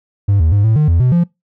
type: tone with pitch steps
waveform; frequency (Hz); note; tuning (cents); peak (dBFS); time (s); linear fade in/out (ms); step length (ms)
triangle; 100.3 / 79.8 / 101.7 / 110.7 / 151.7 / 84.3 / 126.2 / 172.5; G2 / D#2 / G#2 / A2 / D#3 / E2 / B2 / F3; +40 / +44 / -36 / +11 / -44 / +39 / +38 / -21; -6; 0.28-1.24; 10; 120
effects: noise-tail reverb RT60 0.2 s tail -25 dB re dry + tanh soft clip ceiling -2 dBFS